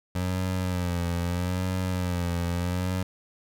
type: tone with vibrato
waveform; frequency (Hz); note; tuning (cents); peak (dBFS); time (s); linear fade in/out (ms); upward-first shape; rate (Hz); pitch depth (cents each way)
25% pulse; 89.5; F2; +43; -22; 0.15-3.03; 5; sine; 0.78; 64
effects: none